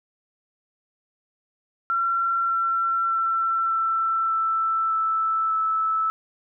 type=tone with pitch steps; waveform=sine; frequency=1361 / 1352.4 / 1343.8 / 1335.3 / 1326.8 / 1318.4 / 1310.1 Hz; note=F6 / E6 / E6 / E6 / E6 / E6 / E6; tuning=-45 / +44 / +33 / +22 / +11 / 0 / -11 cents; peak=-20 dBFS; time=1.9-6.1 s; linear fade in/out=0 ms; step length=600 ms; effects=none